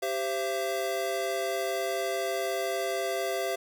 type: chord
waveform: square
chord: C major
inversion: second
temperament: equal with one note detuned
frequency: 392 / 523.3 / 674.7 Hz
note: G4 / C5 / E5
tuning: 0 / 0 / +40 cents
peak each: -34 / -35 / -32 dBFS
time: 0.02-3.56 s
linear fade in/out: 10 ms
effects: none